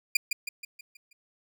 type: tone with echo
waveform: sawtooth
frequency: 2400 Hz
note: D7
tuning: 37 cents sharp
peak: -16 dBFS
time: 0.15-0.17 s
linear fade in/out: 5 ms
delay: 160 ms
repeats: 6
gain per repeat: -6 dB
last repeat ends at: 1.13 s
effects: none